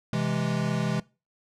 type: chord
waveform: square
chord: C augmented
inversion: none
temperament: equal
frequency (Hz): 130.81 / 164.81 / 207.7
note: C3 / E3 / G#3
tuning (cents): 0 / 0 / 0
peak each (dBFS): -30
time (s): 0.13-1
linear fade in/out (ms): 2
effects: noise-tail reverb RT60 0.3 s tail -22 dB re dry + low-pass 7000 Hz 12 dB/octave

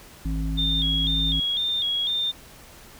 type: harmonic tone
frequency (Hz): 53.7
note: A1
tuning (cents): -41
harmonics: 1 / 3 / 5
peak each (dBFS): -25 / -30 / -32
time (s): 0.25-1.4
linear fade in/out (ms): 5
type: tone with vibrato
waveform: sine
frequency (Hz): 3461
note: A7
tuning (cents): -29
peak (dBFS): -22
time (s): 0.57-2.32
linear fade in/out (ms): 20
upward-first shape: square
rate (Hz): 2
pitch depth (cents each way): 74
effects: pink hiss -47 dBFS RMS until 2.99 s

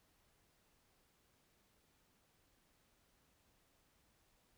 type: silence
effects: pink hiss -75 dBFS RMS until 4.57 s

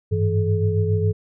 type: tone cluster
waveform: sine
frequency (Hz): 98.1 / 105.4 / 162.1 / 428.7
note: G2 / G#2 / E3 / A4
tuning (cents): +2 / +26 / -29 / -45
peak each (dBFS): -19 / -26 / -26 / -24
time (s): 0.11-1.13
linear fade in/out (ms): 20
effects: none

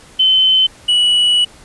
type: tone pair in turn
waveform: sine / triangle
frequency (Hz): 3062 / 2940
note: G7 / F#7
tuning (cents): -41 / -12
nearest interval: minor second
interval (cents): 71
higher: first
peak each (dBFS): -8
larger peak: neither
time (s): 0.19-0.67 / 0.88-1.45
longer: second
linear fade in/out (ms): 10
effects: pink hiss -42 dBFS RMS until 1.64 s + resampled to 24000 Hz

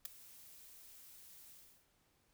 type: noise with ADSR envelope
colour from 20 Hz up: blue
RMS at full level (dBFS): -38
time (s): 0.05-1.87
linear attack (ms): 4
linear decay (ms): 9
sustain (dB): -20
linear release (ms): 360
effects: pink hiss -75 dBFS RMS until 2.33 s

